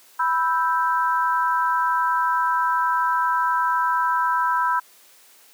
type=chord; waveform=sine; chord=E minor; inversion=second; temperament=equal; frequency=987.8 / 1318.5 / 1568 Hz; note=B5 / E6 / G6; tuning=0 / 0 / 0 cents; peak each=-20 / -24 / -26 dBFS; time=0.19-4.8 s; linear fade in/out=10 ms; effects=white hiss -52 dBFS RMS until 5.53 s + high-pass 300 Hz 12 dB/octave